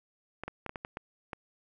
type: clicks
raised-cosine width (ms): 0.5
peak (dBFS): -22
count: 8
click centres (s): 0.436 / 0.48 / 0.663 / 0.694 / 0.758 / 0.849 / 0.971 / 1.332
effects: none